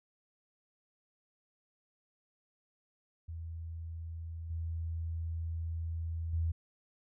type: tone with level steps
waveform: sine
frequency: 82.41 Hz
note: E2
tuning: in tune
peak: -39 / -34 / -29 dBFS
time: 3.28-6.52 s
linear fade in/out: 10 ms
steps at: 4.5 / 6.33 s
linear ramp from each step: 5 ms
effects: none